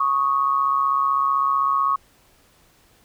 sine tone pair together, 1108.7 / 1244.5 Hz, C#6 / D#6, 0 / 0 cents, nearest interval major second, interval 200 cents, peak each -18 / -24 dBFS, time 0-1.96 s, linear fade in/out 5 ms, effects pink hiss -57 dBFS RMS until 3.04 s

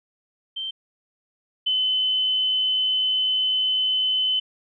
sine tone pair in turn, 3125 / 3036 Hz, G7 / F#7, -6 / +44 cents, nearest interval minor second, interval 50 cents, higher first, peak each -27 / -19 dBFS, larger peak second, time 0.56-0.71 / 1.66-4.4 s, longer second, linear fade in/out 10 ms, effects none

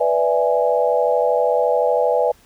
sine chord, E dominant seventh, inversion second, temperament equal, 493.9 / 587.3 / 659.3 / 830.6 Hz, B4 / D5 / E5 / G#5, 0 / 0 / 0 / 0 cents, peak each -18 / -20 / -21 / -22 dBFS, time 0-2.32 s, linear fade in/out 10 ms, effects pink hiss -53 dBFS RMS until 2.45 s

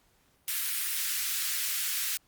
white high-pass noise, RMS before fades -31 dBFS, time 0.48-2.17 s, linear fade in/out 0 ms, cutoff 1500 Hz, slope 24 dB/octave, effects pink hiss -67 dBFS RMS until 2.27 s + Opus 48 kbps

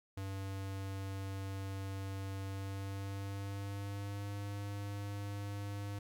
square tone with pitch glide, 97.1 to 101.16 Hz, G2 to G#2, -16 to -45 cents, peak -40 dBFS, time 0.17-5.99 s, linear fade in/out 5 ms, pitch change +71 cents, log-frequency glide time 2.46-4.32 s, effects 13-bit

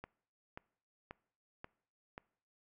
click train, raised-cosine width 0.5 ms, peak -30 dBFS, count 5, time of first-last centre 0.04-2.179 s, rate 1.87 Hz, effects noise-tail reverb RT60 0.6 s tail -23 dB re dry

